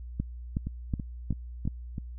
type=two click trains; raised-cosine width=5 ms; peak=-21 / -16 dBFS; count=5 / 5; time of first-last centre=0.67-1.981 / 0.2-1.676 s; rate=3.05 / 2.71 Hz; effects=added 60 Hz sine -38 dBFS peak until 2.18 s